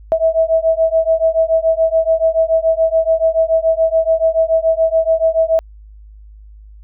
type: beating tone pair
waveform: sine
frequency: 646 / 653 Hz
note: E5 / E5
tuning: -35 / -17 cents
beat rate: 7 Hz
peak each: -14 dBFS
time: 0.12-5.59 s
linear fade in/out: 0 ms
effects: added 52 Hz sine -36 dBFS peak until 6.83 s